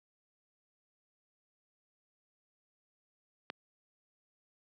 click, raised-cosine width 0.3 ms, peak -21 dBFS, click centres 3.501 s, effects high-pass 200 Hz 12 dB/octave

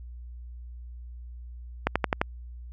click train, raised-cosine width 0.5 ms, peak -7 dBFS, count 5, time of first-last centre 1.87-2.215 s, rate 11.6 Hz, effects added 60 Hz sine -39 dBFS peak until 2.72 s

